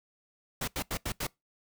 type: noise bursts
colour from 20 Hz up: pink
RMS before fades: -33 dBFS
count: 5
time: 0.61-1.269 s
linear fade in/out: 5 ms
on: 67 ms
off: 81 ms
effects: noise-tail reverb RT60 0.2 s tail -24 dB re dry